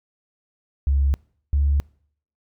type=tone pair in turn; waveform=sine; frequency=69.3 / 71.12 Hz; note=C#2 / C#2; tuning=0 / +45 cents; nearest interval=unison; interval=45 cents; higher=second; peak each=-15 dBFS; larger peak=neither; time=0.87-1.14 / 1.53-1.8 s; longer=neither; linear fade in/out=0 ms; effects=noise-tail reverb RT60 0.6 s tail -26 dB re dry + tanh soft clip ceiling -11 dBFS